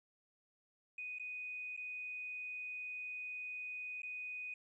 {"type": "tone with dropouts", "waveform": "triangle", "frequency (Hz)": 2489, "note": "D#7", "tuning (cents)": 0, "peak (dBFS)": -38, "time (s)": [0.98, 4.54], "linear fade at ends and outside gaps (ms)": 5, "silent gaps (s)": [[1.186, 1.196], [1.766, 1.774], [4.02, 4.031]], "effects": ["tanh soft clip ceiling -40 dBFS", "resampled to 24000 Hz"]}